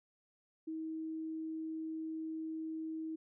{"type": "tone", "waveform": "sine", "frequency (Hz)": 318.9, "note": "D#4", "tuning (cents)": 43, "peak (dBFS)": -38, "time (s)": [0.67, 3.16], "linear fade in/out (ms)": 10, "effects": []}